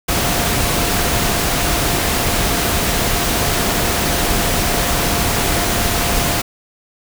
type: tone in noise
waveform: sine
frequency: 698.5 Hz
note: F5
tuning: in tune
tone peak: -27 dBFS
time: 0.08-6.42 s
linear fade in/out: 10 ms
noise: pink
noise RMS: -17 dBFS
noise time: 0.08-6.42 s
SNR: -13 dB
effects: none